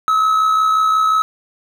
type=tone with amplitude modulation; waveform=triangle; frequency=1288 Hz; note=E6; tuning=41 cents flat; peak=-8 dBFS; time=0.08-1.22 s; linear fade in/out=0 ms; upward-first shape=sine; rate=65.6 Hz; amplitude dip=40%; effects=none